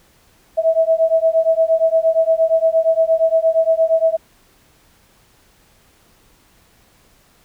sine beating tone pair, 646 / 654.6 Hz, E5 / E5, -35 / -12 cents, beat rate 8.6 Hz, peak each -15 dBFS, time 0.57-4.17 s, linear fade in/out 20 ms, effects pink hiss -54 dBFS RMS until 7.44 s

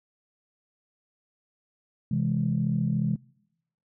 sine chord, C augmented, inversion none, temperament equal, 130.81 / 164.81 / 207.7 Hz, C3 / E3 / G#3, 0 / 0 / 0 cents, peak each -27 dBFS, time 2.11-3.16 s, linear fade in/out 5 ms, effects noise-tail reverb RT60 0.8 s tail -24 dB re dry + tanh soft clip ceiling -14 dBFS

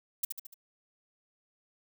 violet noise with echo, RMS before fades -30 dBFS, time 0.23-0.25 s, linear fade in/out 5 ms, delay 73 ms, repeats 4, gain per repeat -5 dB, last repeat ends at 0.542 s, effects none

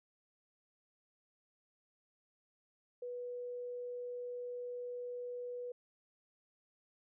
sine tone, 490 Hz, B4, 14 cents flat, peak -40 dBFS, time 3.02-5.72 s, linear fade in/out 5 ms, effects none

